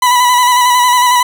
40% pulse tone with vibrato, 987.8 Hz, B5, in tune, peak -6 dBFS, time 0.02-1.23 s, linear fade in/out 5 ms, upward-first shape square, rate 11 Hz, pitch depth 26 cents each way, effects none

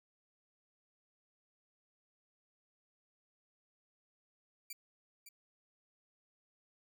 5% pulse tone with echo, 2338 Hz, D7, 8 cents flat, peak -33 dBFS, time 4.7-4.73 s, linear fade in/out 5 ms, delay 560 ms, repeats 1, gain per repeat -9 dB, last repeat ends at 5.29 s, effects none

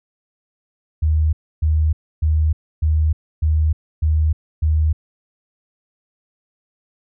sine tone bursts, 77.78 Hz, D#2, in tune, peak -13 dBFS, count 7, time 1.02-4.93 s, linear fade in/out 10 ms, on 310 ms, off 290 ms, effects none

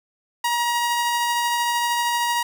sawtooth tone with tremolo, 951 Hz, A#5, 34 cents sharp, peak -15 dBFS, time 0.44-2.43 s, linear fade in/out 5 ms, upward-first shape triangle, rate 13 Hz, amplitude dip 25%, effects none

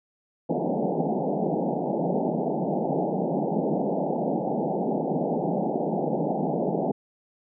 pink band-pass noise, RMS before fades -26 dBFS, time 0.49-6.92 s, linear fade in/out 10 ms, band 150 to 850 Hz, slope 96 dB/octave, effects none

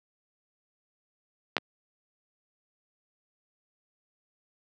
clicks, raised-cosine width 0.3 ms, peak -7 / -16 dBFS, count 2, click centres 1.567 / 1.581 s, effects high-pass 200 Hz 12 dB/octave

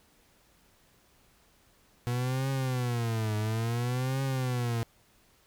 40% pulse tone with vibrato, 120 Hz, B2, 49 cents flat, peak -27 dBFS, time 2.07-4.83 s, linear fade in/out 0 ms, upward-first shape triangle, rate 0.58 Hz, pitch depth 220 cents each way, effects pink hiss -64 dBFS RMS until 5.46 s

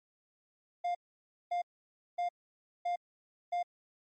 triangle tone bursts, 703 Hz, F5, 11 cents sharp, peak -28 dBFS, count 5, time 0.84-3.63 s, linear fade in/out 10 ms, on 110 ms, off 560 ms, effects MP3 32 kbps

